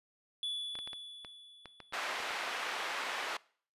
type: tone with exponential decay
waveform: triangle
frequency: 3436 Hz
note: A7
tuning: 42 cents flat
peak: -32 dBFS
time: 0.43-2.55 s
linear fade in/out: 1 ms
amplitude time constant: 460 ms
type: clicks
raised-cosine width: 0.3 ms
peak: -30 dBFS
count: 10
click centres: 0.754 / 0.789 / 0.875 / 0.932 / 1.248 / 1.657 / 1.803 / 1.925 / 2.203 / 2.307 s
type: band-pass noise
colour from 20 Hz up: white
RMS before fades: -38 dBFS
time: 1.93-3.37 s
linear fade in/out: 5 ms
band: 580 to 2300 Hz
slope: 12 dB/octave
effects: noise-tail reverb RT60 0.5 s tail -23 dB re dry + resampled to 32000 Hz